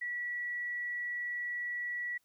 sine tone, 1941 Hz, B6, 31 cents flat, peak -34 dBFS, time 0.01-2.18 s, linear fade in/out 10 ms, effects white hiss -75 dBFS RMS until 2.24 s

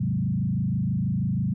sine tone with frequency modulation, 156.1 Hz, D#3, 6 cents sharp, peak -22 dBFS, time 0-1.54 s, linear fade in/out 10 ms, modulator 26.2 Hz, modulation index 2, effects none

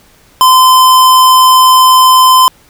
square tone, 1028 Hz, C6, 31 cents flat, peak -3 dBFS, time 0.41-2.48 s, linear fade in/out 0 ms, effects pink hiss -45 dBFS RMS until 2.69 s

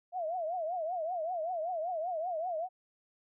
sine tone with vibrato, 679 Hz, F5, 49 cents flat, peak -32 dBFS, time 0.12-2.69 s, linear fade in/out 50 ms, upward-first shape triangle, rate 5.2 Hz, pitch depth 190 cents each way, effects none

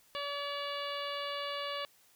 harmonic tone with a mistuned harmonic, 571 Hz, D5, 49 cents flat, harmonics 1 / 2 / 3 / 4 / 5 / 6 / 7 / 8, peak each -40 / -40 / -46 / -47 / -43 / -45 / -49 / -50 dBFS, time 0.15-1.85 s, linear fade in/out 0 ms, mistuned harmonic 6, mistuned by +19 cents, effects white hiss -65 dBFS RMS until 2.15 s

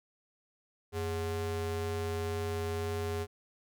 square ring-modulated tone, 160.8 Hz, E3, 43 cents flat, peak -30 dBFS, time 0.92-3.27 s, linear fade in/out 50 ms, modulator 251 Hz, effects none

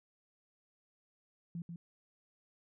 sine tone with echo, 170 Hz, F3, 46 cents flat, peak -38 dBFS, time 1.55-1.62 s, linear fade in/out 2 ms, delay 140 ms, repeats 1, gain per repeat -4 dB, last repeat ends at 1.76 s, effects none

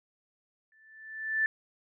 sine tone with exponential growth, 1761 Hz, A6, 1 cent sharp, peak -22 dBFS, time 0.72-1.46 s, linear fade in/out 1 ms, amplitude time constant 160 ms, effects none

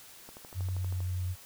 click train, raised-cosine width 1 ms, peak -33 dBFS, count 10, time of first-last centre 0.29-1.004 s, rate 12.6 Hz
sine tone with pitch glide, 92.5 to 90.91 Hz, F#2 to F#2, 0 to -30 cents, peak -30 dBFS, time 0.54-1.36 s, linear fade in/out 50 ms, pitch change -30 cents, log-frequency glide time 0.71-1.07 s
effects white hiss -52 dBFS RMS until 1.45 s

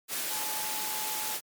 sine tone in noise, 859 Hz, A5, 42 cents flat, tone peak -39 dBFS, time 0.28-1.37 s, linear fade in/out 50 ms, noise white, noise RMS -33 dBFS, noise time 0.08-1.41 s, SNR -9 dB, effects high-pass 200 Hz 12 dB/octave + MP3 96 kbps

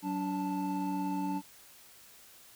triangle tone cluster, 187.7 / 288.1 / 881 Hz, F#3 / D4 / A5, +25 / -33 / +2 cents, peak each -34 / -32 / -35 dBFS, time 0.02-1.42 s, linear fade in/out 50 ms, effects white hiss -56 dBFS RMS until 2.55 s

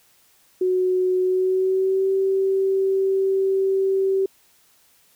sine tone with pitch glide, 368.4 to 385.6 Hz, F#4 to G4, -7 to -28 cents, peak -17 dBFS, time 0.61-4.26 s, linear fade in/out 5 ms, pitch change +79 cents, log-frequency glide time 1.21-2.11 s, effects white hiss -58 dBFS RMS until 5.15 s

